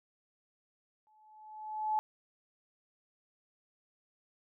sine tone with exponential growth, 860 Hz, A5, 40 cents flat, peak -26 dBFS, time 1.07-1.99 s, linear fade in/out 0 ms, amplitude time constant 200 ms, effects none

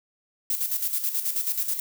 violet noise with tremolo, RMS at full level -25 dBFS, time 0.5-1.8 s, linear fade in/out 2 ms, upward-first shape square, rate 9.3 Hz, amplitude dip 60%, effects none

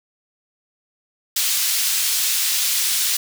pink high-pass noise, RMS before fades -20 dBFS, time 1.36-3.17 s, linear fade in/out 5 ms, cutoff 3600 Hz, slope 12 dB/octave, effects none

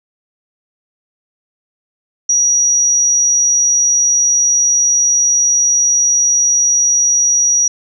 sine tone, 5780 Hz, F#8, 41 cents flat, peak -9 dBFS, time 2.29-7.68 s, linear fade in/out 5 ms, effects none

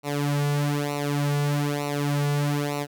sawtooth tone with flanger, 144.7 Hz, D3, 25 cents flat, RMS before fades -25 dBFS, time 0.03-2.87 s, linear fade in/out 50 ms, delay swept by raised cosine 0.6 to 3.2 ms, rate 1.1 Hz, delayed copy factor -0.85, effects none

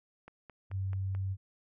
click train, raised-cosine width 0.5 ms, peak -34 dBFS, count 5, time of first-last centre 0.28-1.15 s, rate 4.6 Hz
sine tone, 96 Hz, G2, 36 cents flat, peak -31 dBFS, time 0.7-1.37 s, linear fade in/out 50 ms
effects none

